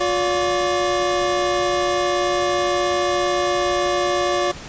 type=tone pair together; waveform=25% pulse; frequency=356.5 / 575 Hz; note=F4 / D5; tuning=+36 / -37 cents; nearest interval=minor sixth; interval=827 cents; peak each=-17 dBFS; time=0-4.52 s; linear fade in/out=10 ms; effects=pink hiss -36 dBFS RMS until 4.68 s + resampled to 16000 Hz